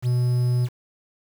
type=tone with quantisation; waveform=triangle; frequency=123.47 Hz; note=B2; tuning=in tune; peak=-16 dBFS; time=0.02-0.69 s; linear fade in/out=50 ms; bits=7; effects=none